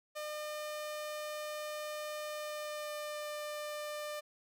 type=tone with pitch glide; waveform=sawtooth; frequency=604 to 597.8 Hz; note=D5 to D5; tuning=+48 to +31 cents; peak=-35 dBFS; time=0.15-4.21 s; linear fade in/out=20 ms; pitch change=-17 cents; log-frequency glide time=2.25-3.31 s; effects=none